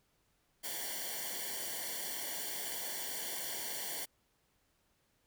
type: noise with comb filter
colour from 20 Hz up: white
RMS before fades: -40 dBFS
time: 0.63-4.06 s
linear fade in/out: 20 ms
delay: 0.78 ms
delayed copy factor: -1
effects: pink hiss -75 dBFS RMS until 5.26 s